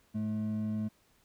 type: tone pair together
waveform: triangle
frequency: 107.5 / 215 Hz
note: A2 / A3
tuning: -40 / -40 cents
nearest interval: octave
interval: 1200 cents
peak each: -35 / -29 dBFS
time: 0.14-0.89 s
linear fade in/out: 20 ms
effects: tanh soft clip ceiling -24 dBFS + pink hiss -68 dBFS RMS until 1.24 s